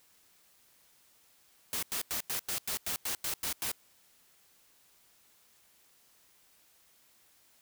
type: noise bursts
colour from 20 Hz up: white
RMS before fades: -34 dBFS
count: 11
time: 1.73-3.716 s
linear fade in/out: 0 ms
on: 96 ms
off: 93 ms
effects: white hiss -65 dBFS RMS until 7.61 s